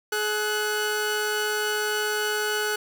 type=tone pair together; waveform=sawtooth; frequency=423.5 / 1484 Hz; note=G#4 / F#6; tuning=+34 / +5 cents; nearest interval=octave + minor seventh; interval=2171 cents; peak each=-23 dBFS; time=0.12-2.76 s; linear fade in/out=5 ms; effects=none